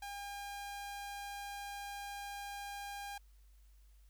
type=tone; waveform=sawtooth; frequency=806 Hz; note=G5; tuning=48 cents sharp; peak=-39 dBFS; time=0.02-3.18 s; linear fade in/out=5 ms; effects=added 50 Hz sine -59 dBFS peak until 4.09 s + white hiss -75 dBFS RMS until 4.09 s